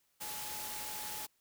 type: tone in noise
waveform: sine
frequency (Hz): 850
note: G#5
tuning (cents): +40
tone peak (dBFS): -48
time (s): 0.2-1.27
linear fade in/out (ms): 20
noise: white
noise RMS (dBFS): -42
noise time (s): 0.2-1.27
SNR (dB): -9
effects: white hiss -75 dBFS RMS until 1.4 s